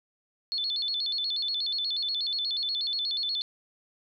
sine tone with vibrato, 3900 Hz, B7, 23 cents flat, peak -27 dBFS, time 0.52-3.42 s, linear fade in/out 0 ms, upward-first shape square, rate 8.3 Hz, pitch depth 180 cents each way, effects none

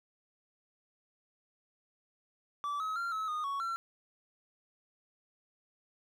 triangle tone with pitch steps, 1158 / 1279 / 1382 / 1292 / 1231 / 1114 / 1355 Hz, D6 / D#6 / F6 / E6 / D#6 / C#6 / E6, -25 / +47 / -19 / -35 / -19 / +8 / +47 cents, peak -31 dBFS, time 2.64-3.76 s, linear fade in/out 0 ms, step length 160 ms, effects none

